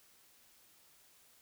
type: silence
effects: white hiss -65 dBFS RMS until 1.41 s